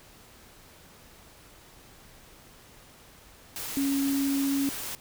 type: tone in noise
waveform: sine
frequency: 276.6 Hz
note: C#4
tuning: 4 cents flat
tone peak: -24 dBFS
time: 3.77-4.69 s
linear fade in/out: 0 ms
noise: white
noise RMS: -36 dBFS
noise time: 3.56-4.95 s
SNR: +9 dB
effects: pink hiss -53 dBFS RMS until 5 s